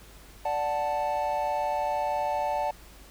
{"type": "chord", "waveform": "triangle", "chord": "D major", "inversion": "none", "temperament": "equal", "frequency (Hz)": [587.3, 740, 880], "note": ["D5", "F#5", "A5"], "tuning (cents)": [0, 0, 0], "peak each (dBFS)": [-29, -29, -27], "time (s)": [0.45, 2.71], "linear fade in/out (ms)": 5, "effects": ["added 50 Hz sine -51 dBFS peak until 3.1 s", "pink hiss -52 dBFS RMS until 3.1 s"]}